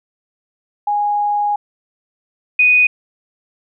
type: tone pair in turn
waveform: sine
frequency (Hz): 826 / 2485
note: G#5 / D#7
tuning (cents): -10 / -3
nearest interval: octave + perfect fifth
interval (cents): 1907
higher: second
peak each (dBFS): -14 / -8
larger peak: second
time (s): 0.87-1.56 / 2.59-2.87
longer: first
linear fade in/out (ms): 5
effects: none